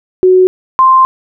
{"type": "tone pair in turn", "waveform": "sine", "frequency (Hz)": [370, 1046.5], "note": ["F#4", "C6"], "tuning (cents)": [0, 0], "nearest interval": "octave + tritone", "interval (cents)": 1800, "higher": "second", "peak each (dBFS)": -3, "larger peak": "neither", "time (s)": [[0.23, 0.47], [0.79, 1.05]], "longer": "second", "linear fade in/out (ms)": 0, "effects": []}